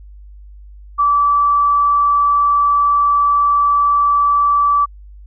sine tone, 1157 Hz, D6, 26 cents flat, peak -10 dBFS, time 0.98-4.86 s, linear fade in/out 20 ms, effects added 50 Hz sine -35 dBFS peak until 5.26 s

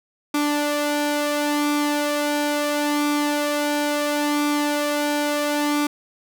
sawtooth tone with flanger, 293.7 Hz, D4, in tune, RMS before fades -22 dBFS, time 0.34-5.87 s, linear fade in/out 5 ms, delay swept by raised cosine 0.85 to 2.15 ms, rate 0.73 Hz, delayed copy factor +0.5, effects none

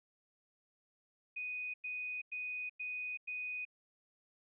sine tone bursts, 2489 Hz, D#7, in tune, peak -38 dBFS, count 5, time 1.36-3.652 s, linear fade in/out 10 ms, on 380 ms, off 98 ms, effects none

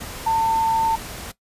sine tone in noise, 898 Hz, A5, 35 cents sharp, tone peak -16 dBFS, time 0.26-0.96 s, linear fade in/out 10 ms, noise pink, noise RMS -34 dBFS, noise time 0-1.32 s, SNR +15 dB, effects noise-tail reverb RT60 0.1 s tail -17 dB re dry + resampled to 32000 Hz

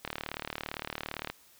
click train, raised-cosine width 0.3 ms, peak -18 dBFS, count 48, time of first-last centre 0.05-1.3 s, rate 37.6 Hz, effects white hiss -60 dBFS RMS until 1.59 s

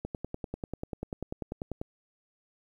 click train, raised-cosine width 2 ms, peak -21 dBFS, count 19, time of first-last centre 0.05-1.815 s, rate 10.2 Hz, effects 10-bit

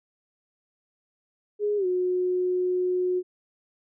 sine tone with pitch glide, 415.3 to 363.6 Hz, G#4 to F#4, 0 to -30 cents, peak -22 dBFS, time 1.59-3.23 s, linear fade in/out 50 ms, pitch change -230 cents, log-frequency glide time 1.77-1.86 s, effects none

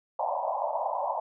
white band-pass noise, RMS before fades -30 dBFS, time 0.19-1.2 s, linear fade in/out 5 ms, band 560 to 1000 Hz, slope 96 dB/octave, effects none

